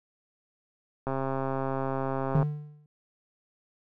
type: click train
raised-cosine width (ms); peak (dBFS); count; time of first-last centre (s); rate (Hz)
1; -17; 183; 1.07-2.428; 134
type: tone with exponential decay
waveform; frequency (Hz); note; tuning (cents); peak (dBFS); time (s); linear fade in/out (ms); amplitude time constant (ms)
triangle; 149; D3; +25; -16; 2.35-2.86; 2; 110
effects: none